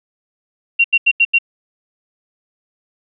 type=tone bursts; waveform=sine; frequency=2752 Hz; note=F7; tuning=26 cents flat; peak=-8 dBFS; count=5; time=0.79-1.387 s; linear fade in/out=10 ms; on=53 ms; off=83 ms; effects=none